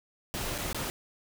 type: noise with dropouts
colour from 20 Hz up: pink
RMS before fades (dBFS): -34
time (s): 0.34-0.9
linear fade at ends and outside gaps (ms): 0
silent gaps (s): 0.58-0.585 / 0.729-0.746
effects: none